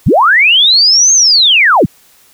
sine linear two-way sweep, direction up then down, 55 to 6500 to 73.7 Hz, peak -4 dBFS, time 0.06-1.86 s, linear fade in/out 10 ms, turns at 1.13 s, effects white hiss -46 dBFS RMS until 2.33 s

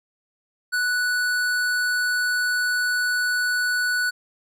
triangle tone with hard clipping, 1480 Hz, F#6, in tune, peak -22 dBFS, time 0.72-4.11 s, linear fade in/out 20 ms, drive 18 dB, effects none

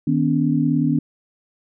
sine tone cluster, 156.5 / 247.2 / 284.4 Hz, D#3 / B3 / C#4, +10 / +2 / +45 cents, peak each -20 dBFS, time 0.07-0.99 s, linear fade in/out 5 ms, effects none

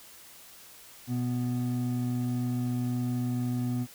triangle tone pair together, 123.09 / 246.9 Hz, B2 / B3, -5 / 0 cents, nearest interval octave, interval 1205 cents, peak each -28 dBFS, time 1.07-3.87 s, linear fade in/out 50 ms, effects white hiss -51 dBFS RMS until 3.94 s

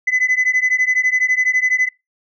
sine beating tone pair, 2008 / 2020 Hz, B6 / B6, +28 / +39 cents, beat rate 12 Hz, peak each -15 dBFS, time 0.07-1.89 s, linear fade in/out 10 ms, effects noise-tail reverb RT60 0.2 s tail -23 dB re dry + tanh soft clip ceiling -10 dBFS

